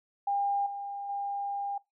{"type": "tone with level steps", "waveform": "sine", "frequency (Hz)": 803, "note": "G5", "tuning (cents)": 41, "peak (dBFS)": [-26, -35, -31], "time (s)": [0.27, 1.78], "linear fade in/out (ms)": 5, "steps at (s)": [0.66, 1.09], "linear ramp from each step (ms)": 5, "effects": ["noise-tail reverb RT60 0.2 s tail -22 dB re dry"]}